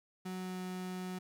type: tone with pitch glide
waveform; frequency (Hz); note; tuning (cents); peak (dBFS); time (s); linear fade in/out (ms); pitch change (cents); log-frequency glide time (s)
35% pulse; 185 to 183.72; F#3 to F#3; 0 to -12; -37; 0.25-1.19; 10; -12; 0.37-0.6
effects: none